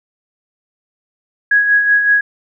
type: tone with tremolo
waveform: sine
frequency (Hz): 1661.2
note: G#6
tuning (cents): 0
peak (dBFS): -7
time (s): 1.51-2.21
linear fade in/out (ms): 5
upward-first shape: sine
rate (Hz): 5.3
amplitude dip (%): 50
effects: none